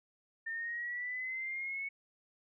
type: linear sweep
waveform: sine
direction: up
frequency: 1802 to 2217 Hz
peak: -36 dBFS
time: 0.46-1.89 s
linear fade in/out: 10 ms
effects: none